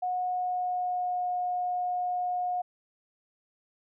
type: tone with pitch glide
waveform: sine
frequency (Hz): 728 to 720.9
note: F#5 to F#5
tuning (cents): -28 to -45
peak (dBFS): -27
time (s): 0.02-2.62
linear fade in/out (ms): 10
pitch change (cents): -17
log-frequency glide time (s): 0.25-1.3
effects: none